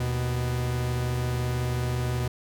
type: tone pair together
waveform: 45% pulse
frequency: 77.9 / 123.66 Hz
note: D#2 / B2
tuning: +3 / +3 cents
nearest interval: minor sixth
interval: 800 cents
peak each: -32 / -26 dBFS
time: 0-2.28 s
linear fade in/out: 5 ms
effects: none